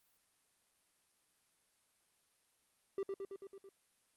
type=tone with echo; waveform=triangle; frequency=392 Hz; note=G4; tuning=in tune; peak=-33 dBFS; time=2.98-3.03 s; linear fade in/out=2 ms; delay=110 ms; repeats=6; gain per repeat=-3 dB; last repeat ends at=3.69 s; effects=white hiss -75 dBFS RMS until 4.16 s + Opus 32 kbps